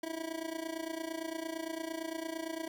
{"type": "tone with amplitude modulation", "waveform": "25% pulse", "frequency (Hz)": 324.9, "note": "E4", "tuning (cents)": -25, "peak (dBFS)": -30, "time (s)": [0.03, 2.68], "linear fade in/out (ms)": 5, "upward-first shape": "sine", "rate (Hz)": 28.8, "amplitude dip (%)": 80, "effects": ["10-bit"]}